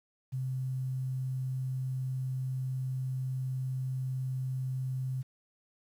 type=tone with quantisation; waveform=sine; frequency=130.1 Hz; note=C3; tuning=9 cents flat; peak=-31 dBFS; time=0.32-5.23 s; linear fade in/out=20 ms; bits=10; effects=none